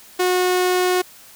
sawtooth tone, 363.9 Hz, F#4, 29 cents flat, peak -12 dBFS, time 0.19-1.02 s, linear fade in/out 10 ms, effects white hiss -45 dBFS RMS until 1.35 s

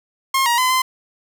sawtooth tone with pitch steps, 1070 / 948 / 1019 / 1033 Hz, C6 / A#5 / C6 / C6, +38 / +29 / -46 / -22 cents, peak -11 dBFS, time 0.34-0.82 s, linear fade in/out 5 ms, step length 120 ms, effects none

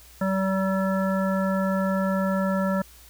harmonic tone, 191.5 Hz, G3, 40 cents flat, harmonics 1 / 3 / 5 / 7 / 9, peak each -23 / -27 / -34 / -32 / -36 dBFS, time 0.21-2.82 s, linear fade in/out 5 ms, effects added 60 Hz sine -51 dBFS peak until 3.09 s + white hiss -51 dBFS RMS until 3.09 s

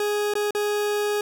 40% pulse tone with dropouts, 415.3 Hz, G#4, in tune, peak -21 dBFS, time 0-1.21 s, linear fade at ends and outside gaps 2 ms, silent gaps 0.338-0.353 / 0.508-0.549 s, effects 10-bit

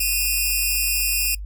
5% pulse tone pair together, 2492 / 2724 Hz, D#7 / F7, +2 / -44 cents, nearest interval major second, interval 154 cents, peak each -12 / -14 dBFS, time 0-1.35 s, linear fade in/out 5 ms, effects noise-tail reverb RT60 0.1 s tail -23 dB re dry + added 50 Hz sine -29 dBFS peak until 1.45 s

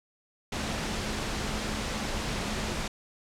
sine tone in noise, 213.9 Hz, A3, 49 cents flat, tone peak -40 dBFS, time 0.52-2.88 s, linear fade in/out 5 ms, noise pink, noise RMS -32 dBFS, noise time 0.52-2.88 s, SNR -11 dB, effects low-pass 7000 Hz 12 dB/octave

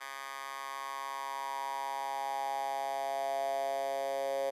10% pulse tone with high-pass filter sweep, 136.6 Hz, C#3, 25 cents flat, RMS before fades -36 dBFS, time 0-4.51 s, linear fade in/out 20 ms, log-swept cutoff 1300 to 560 Hz, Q 6.3, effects resampled to 32000 Hz

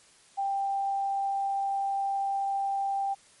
sine tone, 789 Hz, G5, 11 cents sharp, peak -26 dBFS, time 0.37-3.15 s, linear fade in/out 20 ms, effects white hiss -58 dBFS RMS until 3.4 s + MP3 48 kbps

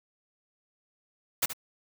white noise with echo, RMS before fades -25 dBFS, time 1.42-1.46 s, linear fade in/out 10 ms, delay 74 ms, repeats 1, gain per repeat -11 dB, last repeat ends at 1.534 s, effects none

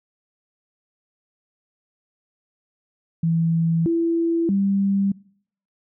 sine tone with pitch steps, 165 / 334 / 197.2 Hz, E3 / E4 / G3, +2 / +23 / +11 cents, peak -17 dBFS, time 3.23-5.12 s, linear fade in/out 5 ms, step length 630 ms, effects noise-tail reverb RT60 0.6 s tail -23 dB re dry

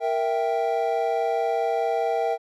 triangle chord, E diminished, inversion second, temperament equal, 466.2 / 659.3 / 784 Hz, Bb4 / E5 / G5, 0 / 0 / 0 cents, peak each -24 dBFS, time 0-2.38 s, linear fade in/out 50 ms, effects none

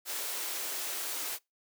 white high-pass noise, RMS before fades -36 dBFS, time 0.05-1.39 s, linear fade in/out 50 ms, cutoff 290 Hz, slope 48 dB/octave, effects noise-tail reverb RT60 0.2 s tail -24 dB re dry

